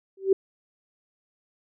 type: tone with exponential growth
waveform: sine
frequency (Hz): 386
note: G4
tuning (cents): -27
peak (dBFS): -12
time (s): 0.17-0.33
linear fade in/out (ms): 5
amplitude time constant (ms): 34
effects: none